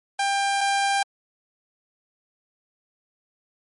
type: tone pair in turn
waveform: sawtooth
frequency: 795 / 795 Hz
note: G5 / G5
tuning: +24 / +24 cents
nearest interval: unison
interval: 0 cents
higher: neither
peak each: -17 / -16 dBFS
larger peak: second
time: 0.19-0.61 / 0.61-1.03 s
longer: neither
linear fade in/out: 5 ms
effects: MP3 48 kbps